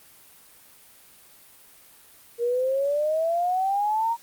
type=exponential sweep; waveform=sine; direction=up; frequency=466.2 to 943 Hz; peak=-21 dBFS; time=2.38-4.17 s; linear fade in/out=50 ms; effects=white hiss -52 dBFS RMS until 4.22 s + Opus 32 kbps